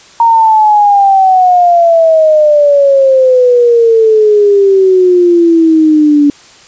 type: exponential sweep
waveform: sine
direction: down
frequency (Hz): 932.3 to 286.6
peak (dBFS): -3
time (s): 0.2-6.3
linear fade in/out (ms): 2
effects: white hiss -38 dBFS RMS until 6.67 s + resampled to 16000 Hz